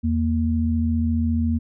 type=tone pair together; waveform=sine; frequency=82.41 / 232.8 Hz; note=E2 / A#3; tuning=0 / -2 cents; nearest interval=octave + tritone; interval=1798 cents; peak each=-21 dBFS; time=0.03-1.59 s; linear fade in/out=20 ms; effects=none